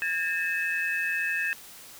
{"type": "tone cluster", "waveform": "sine", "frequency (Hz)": [1632, 1803, 2583], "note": ["G#6", "A6", "E7"], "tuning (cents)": [-31, 42, -36], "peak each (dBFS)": -30, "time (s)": [0.02, 1.53], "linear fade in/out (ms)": 0, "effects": ["white hiss -47 dBFS RMS until 1.99 s"]}